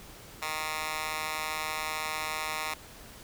10% pulse tone with high-pass filter, 155.56 Hz, D#3, in tune, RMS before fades -34 dBFS, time 0.42-2.74 s, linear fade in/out 2 ms, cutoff 1300 Hz, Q 1.4, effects pink hiss -49 dBFS RMS until 3.23 s

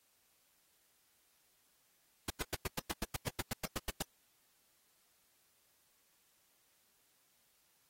pink noise bursts, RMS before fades -36 dBFS, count 15, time 2.28-4.025 s, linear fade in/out 5 ms, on 23 ms, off 100 ms, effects white hiss -73 dBFS RMS until 7.89 s + AAC 48 kbps

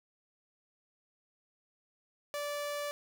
sawtooth tone, 582 Hz, D5, 16 cents flat, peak -31 dBFS, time 2.34-2.91 s, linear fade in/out 0 ms, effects none

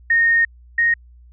sine tone pair in turn, 1847 / 1863.1 Hz, A#6 / A#6, -16 / -1 cents, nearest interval unison, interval 15 cents, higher second, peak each -12 / -13 dBFS, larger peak first, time 0.1-0.45 / 0.78-0.94 s, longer first, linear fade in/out 5 ms, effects added 60 Hz sine -43 dBFS peak until 1.32 s

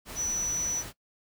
sine tone in noise, 5930 Hz, F#8, 3 cents sharp, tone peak -27 dBFS, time 0.15-0.84 s, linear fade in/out 50 ms, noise pink, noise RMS -41 dBFS, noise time 0.05-0.93 s, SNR +11 dB, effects noise-tail reverb RT60 0.1 s tail -19 dB re dry

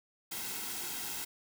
white noise with comb filter, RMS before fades -39 dBFS, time 0.31-1.25 s, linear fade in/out 10 ms, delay 1.7 ms, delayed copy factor -0.6, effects none

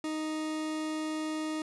40% pulse tone, 311.1 Hz, D#4, in tune, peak -31 dBFS, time 0.04-1.62 s, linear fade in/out 2 ms, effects resampled to 24000 Hz

